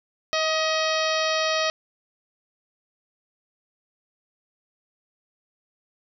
harmonic tone with a mistuned harmonic, 634 Hz, D#5, 32 cents sharp, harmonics 1 / 2 / 3 / 4 / 5 / 6 / 7 / 8 / 9, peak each -25 / -28 / -30 / -31 / -32 / -33 / -33 / -34 / -35 dBFS, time 0.33-1.7 s, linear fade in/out 0 ms, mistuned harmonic 2, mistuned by -20 cents, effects none

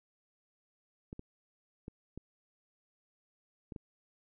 clicks, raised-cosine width 3 ms, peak -30 dBFS, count 6, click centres 1.129 / 1.194 / 1.881 / 2.176 / 3.722 / 3.762 s, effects none

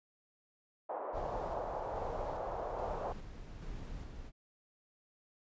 pink band-pass noise, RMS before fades -40 dBFS, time 0.89-3.13 s, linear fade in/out 10 ms, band 500 to 900 Hz, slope 24 dB/octave
brown noise with tremolo, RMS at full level -44 dBFS, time 1.12-4.32 s, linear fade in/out 50 ms, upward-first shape square, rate 1.2 Hz, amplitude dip 30%
effects resampled to 16000 Hz

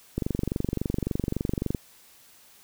click train, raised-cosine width 3 ms, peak -13 dBFS, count 38, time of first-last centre 0.18-1.748 s, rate 23.6 Hz, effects white hiss -55 dBFS RMS until 2.63 s

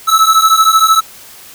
square beating tone pair, 1300 / 1313 Hz, E6 / E6, -24 / -7 cents, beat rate 13 Hz, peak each -10 dBFS, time 0.07-1.01 s, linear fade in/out 20 ms, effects white hiss -36 dBFS RMS until 1.54 s

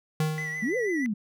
square tone with exponential decay, 155.56 Hz, D#3, in tune, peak -22 dBFS, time 0.2-0.89 s, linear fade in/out 2 ms, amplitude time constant 150 ms
triangle tone with vibrato, 1975.5 Hz, B6, in tune, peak -29 dBFS, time 0.38-1.06 s, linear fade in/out 0 ms, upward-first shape triangle, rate 6.2 Hz, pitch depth 52 cents each way
sine exponential two-way sweep, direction up then down, 196 to 523.3 to 196 Hz, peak -25 dBFS, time 0.62-1.14 s, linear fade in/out 10 ms, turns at 0.77 s
effects none

